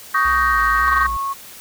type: chord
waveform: sine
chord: Eb dominant seventh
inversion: third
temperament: just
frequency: 1120.1 / 1244.5 / 1555.6 / 1866.8 Hz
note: Db6 / Eb6 / G6 / Bb6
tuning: +18 / 0 / -14 / +2 cents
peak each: -17 / -19 / -19 / -20 dBFS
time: 0.14-1.07 s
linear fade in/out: 10 ms
type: tone with vibrato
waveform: triangle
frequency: 60 Hz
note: B1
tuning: 49 cents flat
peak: -24 dBFS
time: 0.25-1.17 s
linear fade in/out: 5 ms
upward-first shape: square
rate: 1.8 Hz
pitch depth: 110 cents each way
type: tone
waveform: sine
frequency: 1098 Hz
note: C#6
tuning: 17 cents flat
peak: -20 dBFS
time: 0.86-1.34 s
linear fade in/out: 20 ms
effects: tanh soft clip ceiling -6 dBFS + white hiss -39 dBFS RMS until 1.6 s